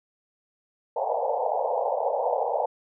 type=band-pass noise; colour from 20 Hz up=pink; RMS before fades=-26 dBFS; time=0.96-2.66 s; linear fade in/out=5 ms; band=470 to 930 Hz; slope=96 dB/octave; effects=none